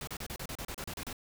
pink noise bursts, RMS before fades -40 dBFS, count 12, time 0.01-1.129 s, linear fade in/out 2 ms, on 63 ms, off 33 ms, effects none

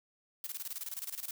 blue noise with tremolo, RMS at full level -39 dBFS, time 0.44-1.31 s, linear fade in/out 2 ms, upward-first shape square, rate 19 Hz, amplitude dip 80%, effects none

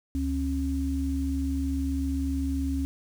sine tone pair together, 71.8 / 271.4 Hz, D2 / C#4, -39 / -36 cents, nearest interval octave + major seventh, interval 2303 cents, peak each -28 dBFS, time 0.15-2.85 s, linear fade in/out 0 ms, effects 8-bit

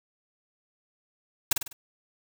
white noise with echo, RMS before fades -21 dBFS, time 1.51-1.53 s, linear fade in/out 5 ms, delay 50 ms, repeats 4, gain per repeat -6 dB, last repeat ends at 1.73 s, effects none

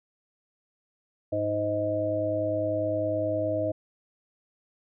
harmonic tone with a mistuned harmonic, 103.7 Hz, G#2, 2 cents flat, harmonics 1 / 3 / 5 / 6, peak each -34 / -32 / -32 / -27 dBFS, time 1.32-3.72 s, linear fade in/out 10 ms, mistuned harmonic 6, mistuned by +17 cents, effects none

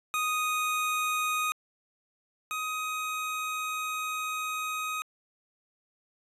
25% pulse tone pair in turn, 1244.5 / 1255.3 Hz, D#6 / D#6, 0 / +15 cents, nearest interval unison, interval 15 cents, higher second, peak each -23 / -27 dBFS, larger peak first, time 0.14-1.52 / 2.51-5.02 s, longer second, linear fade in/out 0 ms, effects resampled to 32000 Hz

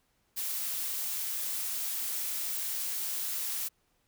blue noise, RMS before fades -34 dBFS, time 0.36-3.69 s, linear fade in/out 20 ms, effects pink hiss -73 dBFS RMS until 4.07 s

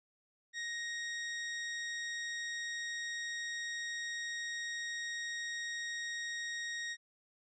sawtooth tone, 1874 Hz, A#6, 9 cents sharp, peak -34 dBFS, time 0.53-6.97 s, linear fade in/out 50 ms, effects resampled to 16000 Hz

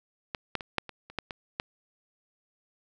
clicks, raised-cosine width 0.3 ms, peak -16 / -12 / -22 / -9 / -24 / -29 / -14 / -20 / -13 dBFS, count 9, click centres 0.348 / 0.553 / 0.608 / 0.783 / 0.893 / 1.1 / 1.187 / 1.308 / 1.599 s, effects none

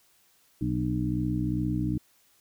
harmonic tone with a mistuned harmonic, 62.5 Hz, B1, 21 cents sharp, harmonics 1 / 2 / 3 / 4 / 5, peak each -35 / -30 / -32 / -35 / -30 dBFS, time 0.61-1.98 s, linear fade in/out 5 ms, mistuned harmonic 5, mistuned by -43 cents, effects white hiss -64 dBFS RMS until 2.4 s

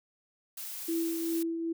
blue noise, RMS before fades -40 dBFS, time 0.57-1.43 s, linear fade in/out 5 ms
sine tone with tremolo, 331.1 Hz, E4, 8 cents sharp, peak -27 dBFS, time 0.88-1.73 s, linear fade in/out 10 ms, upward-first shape triangle, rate 2.5 Hz, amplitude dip 45%
effects none

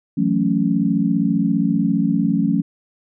sine chord, F# minor seventh, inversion third, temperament equal, 164.81 / 185 / 220 / 277.2 Hz, E3 / F#3 / A3 / C#4, 0 / 0 / 0 / 0 cents, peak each -23 / -20 / -20 / -20 dBFS, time 0.17-2.62 s, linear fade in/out 10 ms, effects none

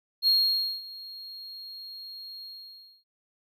triangle tone with ADSR envelope, 4264 Hz, C8, 32 cents sharp, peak -17 dBFS, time 0.22-3.04 s, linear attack 53 ms, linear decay 540 ms, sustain -21 dB, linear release 610 ms, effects none

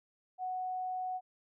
sine tone, 740 Hz, F#5, in tune, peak -34 dBFS, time 0.38-1.21 s, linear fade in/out 50 ms, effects none

